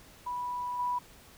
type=tone with level steps; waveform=sine; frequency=983 Hz; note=B5; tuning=8 cents flat; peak=-32 / -28 dBFS; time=0.26-0.99 s; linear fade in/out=10 ms; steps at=0.79 s; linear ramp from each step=5 ms; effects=pink hiss -55 dBFS RMS until 1.37 s